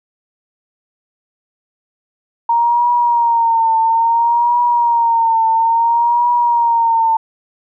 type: tone with vibrato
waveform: sine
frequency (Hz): 930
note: A#5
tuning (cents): -4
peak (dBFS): -10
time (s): 2.49-7.17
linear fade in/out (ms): 5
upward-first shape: triangle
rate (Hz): 0.59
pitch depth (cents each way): 65
effects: none